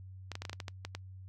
clicks, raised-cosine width 0.2 ms, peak -22 dBFS, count 10, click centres 0.317 / 0.354 / 0.42 / 0.452 / 0.496 / 0.531 / 0.602 / 0.682 / 0.85 / 0.95 s, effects noise-tail reverb RT60 0.1 s tail -26 dB re dry + added 94 Hz sine -46 dBFS peak until 1.28 s

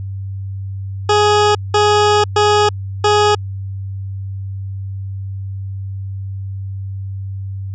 20% pulse tone bursts at uneven times, 417.4 Hz, G#4, 9 cents sharp, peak -5 dBFS, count 4, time 1.09-1.55 / 1.74-2.24 / 2.36-2.69 / 3.04-3.35 s, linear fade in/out 5 ms, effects added 97 Hz sine -22 dBFS peak until 7.74 s + resampled to 16000 Hz

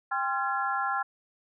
sine tone cluster, 796 / 1050 / 1372 / 1688 Hz, G5 / C6 / F6 / G#6, +26 / +6 / -31 / +28 cents, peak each -31 / -33 / -30 / -35 dBFS, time 0.11-1.03 s, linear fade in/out 10 ms, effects none

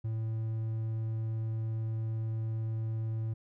triangle tone, 111.4 Hz, A2, 22 cents sharp, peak -29 dBFS, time 0.04-3.34 s, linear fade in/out 10 ms, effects none

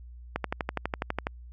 click train, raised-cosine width 0.5 ms, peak -13 dBFS, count 12, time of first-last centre 0.36-1.269 s, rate 12.1 Hz, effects added 60 Hz sine -43 dBFS peak until 1.52 s + AAC 64 kbps

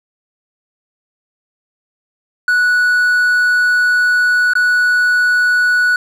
triangle tone with dropouts, 1473 Hz, F#6, 8 cents flat, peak -8 dBFS, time 2.48-5.96 s, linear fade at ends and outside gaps 2 ms, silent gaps 4.535-4.553 s, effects none

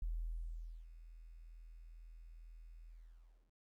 sine tone with ADSR envelope, 41.1 Hz, E1, 4 cents flat, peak -36 dBFS, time 0.02-3.53 s, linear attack 4 ms, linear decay 830 ms, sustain -16 dB, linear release 640 ms, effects 13-bit

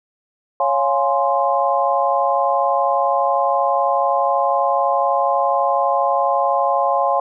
sine chord, Db major seventh, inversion none, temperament equal, 554.4 / 698.5 / 830.6 / 1046.5 Hz, Db5 / F5 / Ab5 / C6, 0 / 0 / 0 / 0 cents, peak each -20 dBFS, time 0.6-7.2 s, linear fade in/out 2 ms, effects none

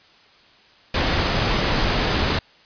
pink noise, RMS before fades -20 dBFS, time 0.94-2.39 s, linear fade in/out 5 ms, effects white hiss -52 dBFS RMS until 2.65 s + resampled to 11025 Hz

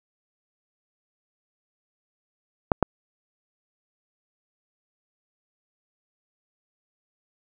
clicks, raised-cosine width 1 ms, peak -3 dBFS, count 2, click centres 2.718 / 2.827 s, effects none

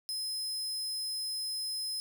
sawtooth tone, 5100 Hz, D#8, 42 cents sharp, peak -31 dBFS, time 0.09-2 s, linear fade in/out 0 ms, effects 10-bit

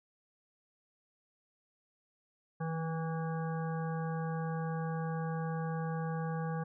harmonic tone with a mistuned harmonic, 162.9 Hz, E3, 20 cents flat, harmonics 1 / 3 / 5 / 7 / 9 / 10, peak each -34 / -42 / -43 / -47 / -52 / -50 dBFS, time 2.6-6.64 s, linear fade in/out 10 ms, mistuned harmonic 1, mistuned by -23 cents, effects none

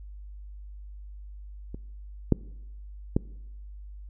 clicks, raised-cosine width 3 ms, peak -25 / -6 / -9 dBFS, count 3, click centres 1.745 / 2.323 / 3.165 s, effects noise-tail reverb RT60 0.9 s tail -22 dB re dry + added 50 Hz sine -40 dBFS peak until 4.09 s

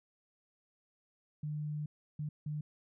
sine tone bursts at uneven times, 150.2 Hz, D3, 39 cents sharp, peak -35 dBFS, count 3, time 1.43-1.86 / 2.19-2.29 / 2.46-2.61 s, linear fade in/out 5 ms, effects none

